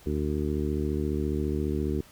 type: harmonic tone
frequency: 74.6 Hz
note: D2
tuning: 28 cents sharp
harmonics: 1 / 2 / 3 / 4 / 5 / 6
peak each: -30 / -34 / -33 / -33 / -32 / -39 dBFS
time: 0.06-2.01 s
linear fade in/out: 5 ms
effects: pink hiss -54 dBFS RMS until 2.11 s